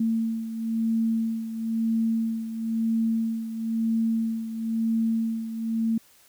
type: beating tone pair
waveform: sine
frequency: 225.4 / 226.4 Hz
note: A3 / A3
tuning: +42 / +50 cents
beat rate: 1 Hz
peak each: -24 / -30 dBFS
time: 0-5.98 s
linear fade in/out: 5 ms
effects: white hiss -57 dBFS RMS until 6.28 s